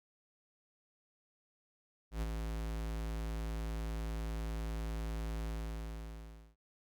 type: tone with ADSR envelope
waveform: square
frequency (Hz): 55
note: A1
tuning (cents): 0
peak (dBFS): -33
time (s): 2.11-6.56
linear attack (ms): 110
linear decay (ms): 26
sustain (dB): -4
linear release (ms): 1100
effects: none